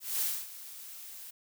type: noise with ADSR envelope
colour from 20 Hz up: blue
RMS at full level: -30 dBFS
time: 0-1.31 s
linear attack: 210 ms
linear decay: 250 ms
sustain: -16 dB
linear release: 10 ms
effects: none